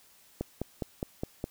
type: click train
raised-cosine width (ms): 2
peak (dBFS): -18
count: 6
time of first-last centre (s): 0.41-1.441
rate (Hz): 4.85
effects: white hiss -60 dBFS RMS until 1.5 s

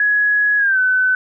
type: tone with pitch glide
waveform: sine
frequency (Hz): 1677 to 1511.4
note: G#6 to F#6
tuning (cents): +16 to +36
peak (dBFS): -12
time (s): 0-1.15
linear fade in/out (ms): 2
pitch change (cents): -180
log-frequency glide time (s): 0.58-0.79
effects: none

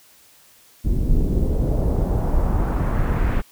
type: noise with low-pass filter sweep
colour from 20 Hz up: brown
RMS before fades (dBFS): -19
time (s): 0.84-3.42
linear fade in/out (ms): 20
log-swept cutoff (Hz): 270 to 2100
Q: 1.4
effects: white hiss -52 dBFS RMS until 3.51 s

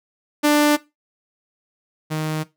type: tone pair in turn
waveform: sawtooth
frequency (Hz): 295.9 / 155.75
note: D4 / D#3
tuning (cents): +13 / +2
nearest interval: major seventh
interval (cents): 1111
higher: first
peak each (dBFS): -9 / -18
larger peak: first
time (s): 0.43-0.77 / 2.1-2.44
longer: neither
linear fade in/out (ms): 20
effects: noise-tail reverb RT60 0.2 s tail -17 dB re dry

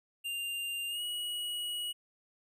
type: tone with pitch glide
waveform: square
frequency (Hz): 2794 to 2911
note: F7 to F#7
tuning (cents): 0 to -29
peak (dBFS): -35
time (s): 0.24-1.93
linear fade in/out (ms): 20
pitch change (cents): +71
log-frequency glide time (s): 0.88-1.02
effects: none

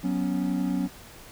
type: chord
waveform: triangle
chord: F# suspended fourth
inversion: none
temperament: just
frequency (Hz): 185 / 246.7 / 277.5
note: F#3 / B3 / C#4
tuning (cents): 0 / -2 / +2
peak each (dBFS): -26 / -28 / -26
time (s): 0.03-0.88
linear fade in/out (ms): 20
effects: pink hiss -47 dBFS RMS until 1.31 s

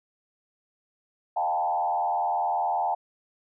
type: tone with frequency modulation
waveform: sine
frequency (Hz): 795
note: G5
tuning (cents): +24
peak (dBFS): -23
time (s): 1.36-2.95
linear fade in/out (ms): 10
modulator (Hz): 79.9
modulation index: 1.5
effects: none

